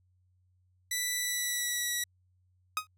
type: tone with pitch glide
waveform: 10% pulse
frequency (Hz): 1975.5 to 1936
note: B6 to B6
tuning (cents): 0 to -35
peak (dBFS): -21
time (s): 0.91-2.04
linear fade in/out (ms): 5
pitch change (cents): -35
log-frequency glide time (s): 1.17-1.91
type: tone with exponential decay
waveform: sawtooth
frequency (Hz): 1255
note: D#6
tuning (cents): +15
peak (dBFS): -21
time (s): 2.77-2.87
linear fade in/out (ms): 1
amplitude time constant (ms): 21
effects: added 91 Hz sine -66 dBFS peak until 2.97 s